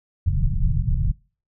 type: low-pass noise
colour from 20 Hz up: pink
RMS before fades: -20 dBFS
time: 0.26-1.12 s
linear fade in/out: 10 ms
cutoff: 160 Hz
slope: 48 dB/octave
effects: noise-tail reverb RT60 0.4 s tail -25 dB re dry